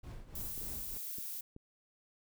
brown noise with tremolo, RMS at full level -44 dBFS, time 0.03-0.98 s, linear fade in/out 10 ms, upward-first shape triangle, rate 3.3 Hz, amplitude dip 75%
violet noise, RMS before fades -42 dBFS, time 0.35-1.41 s, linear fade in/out 5 ms
clicks, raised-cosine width 3 ms, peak -37 dBFS, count 4, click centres 0.578 / 0.617 / 1.185 / 1.564 s
effects none

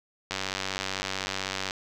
click train, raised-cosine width 0.2 ms, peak -12 dBFS, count 135, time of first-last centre 0.31-1.709 s, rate 95.8 Hz, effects none

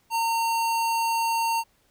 square tone, 915 Hz, A#5, 32 cents flat, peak -23 dBFS, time 0.1-1.64 s, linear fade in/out 50 ms, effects pink hiss -65 dBFS RMS until 1.9 s

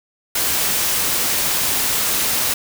white noise, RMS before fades -19 dBFS, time 0.35-2.54 s, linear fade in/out 5 ms, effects none

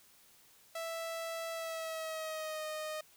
sawtooth tone with pitch glide, 659.3 to 618.7 Hz, E5 to D#5, 0 to -10 cents, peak -34 dBFS, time 0.75-3.01 s, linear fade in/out 5 ms, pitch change -110 cents, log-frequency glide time 1.53-2.65 s, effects white hiss -63 dBFS RMS until 3.16 s

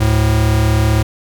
square tone pair together, 72.7 / 108.84 Hz, D2 / A2, -17 / -18 cents, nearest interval perfect fifth, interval 699 cents, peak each -16 / -13 dBFS, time 0-1.03 s, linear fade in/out 10 ms, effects none

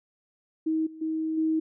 sine tone with level steps, 317.6 Hz, D#4, 36 cents sharp, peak -23 / -41 / -26 / -22 dBFS, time 0.66-1.6 s, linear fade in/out 10 ms, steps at 0.86 / 1.01 / 1.37 s, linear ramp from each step 10 ms, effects none

